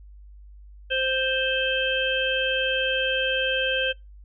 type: harmonic tone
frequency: 523.3 Hz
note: C5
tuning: in tune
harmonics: 1 / 3 / 5 / 6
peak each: -27 / -27 / -28 / -27 dBFS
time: 0.9-3.93 s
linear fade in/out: 20 ms
effects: noise-tail reverb RT60 0.2 s tail -22 dB re dry + added 50 Hz sine -43 dBFS peak until 4.24 s